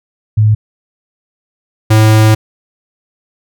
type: tone pair in turn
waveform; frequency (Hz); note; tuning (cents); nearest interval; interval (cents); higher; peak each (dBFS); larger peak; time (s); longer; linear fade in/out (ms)
sine / square; 107.4 / 109.03; A2 / A2; -41 / -15; unison; 26; second; -5; neither; 0.37-0.55 / 1.9-2.35; second; 10
effects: none